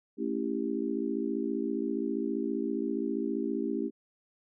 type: chord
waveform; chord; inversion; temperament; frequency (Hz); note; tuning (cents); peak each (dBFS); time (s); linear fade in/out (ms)
sine; A dominant seventh; none; just; 220 / 275 / 330 / 396; A3 / C#4 / E4 / G4; 0 / -14 / +2 / +18; -35 / -33 / -35 / -35; 0.17-3.91; 50
effects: none